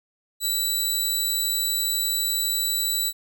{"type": "tone", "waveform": "15% pulse", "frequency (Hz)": 3951, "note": "B7", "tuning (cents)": 0, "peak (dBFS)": -15, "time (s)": [0.4, 3.13], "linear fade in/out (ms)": 50, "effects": []}